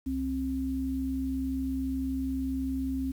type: tone pair together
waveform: sine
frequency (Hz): 66.9 / 265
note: C2 / C4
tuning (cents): +39 / +22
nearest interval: 2 octaves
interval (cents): 2383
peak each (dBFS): -35 / -29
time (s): 0.06-3.12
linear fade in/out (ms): 10
effects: 9-bit